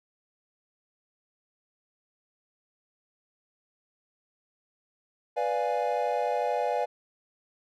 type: chord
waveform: triangle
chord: B diminished seventh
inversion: none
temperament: equal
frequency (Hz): 493.9 / 587.3 / 698.5 / 830.6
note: B4 / D5 / F5 / Ab5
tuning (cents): 0 / 0 / 0 / 0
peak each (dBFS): -29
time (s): 5.36-6.86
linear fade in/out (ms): 20
effects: none